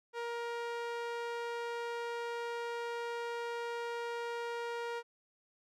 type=tone with band-pass filter; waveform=sawtooth; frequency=470.8 Hz; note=A#4; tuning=17 cents sharp; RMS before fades=-39 dBFS; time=0.13-5.03 s; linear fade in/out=50 ms; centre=1000 Hz; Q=0.52; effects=none